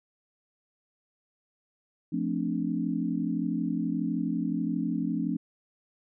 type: chord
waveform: sine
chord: D minor seventh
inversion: first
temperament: equal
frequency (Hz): 174.61 / 220 / 261.6 / 293.7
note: F3 / A3 / C4 / D4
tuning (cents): 0 / 0 / 0 / 0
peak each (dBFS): -32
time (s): 2.12-5.37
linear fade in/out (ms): 10
effects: none